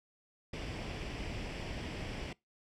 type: noise with comb filter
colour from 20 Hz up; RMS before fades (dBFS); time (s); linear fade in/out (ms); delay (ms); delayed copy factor
pink; -40; 0.53-2.33; 5; 0.38; +0.5
effects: noise-tail reverb RT60 0.2 s tail -23 dB re dry + low-pass 4000 Hz 12 dB/octave